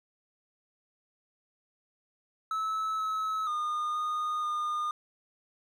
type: tone with pitch steps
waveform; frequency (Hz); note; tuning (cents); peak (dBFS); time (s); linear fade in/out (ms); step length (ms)
triangle; 1301 / 1291 / 1220 / 1229 / 1217; E6 / E6 / D#6 / D#6 / D#6; -23 / -37 / -34 / -22 / -39; -27; 2.51-4.91; 2; 480
effects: none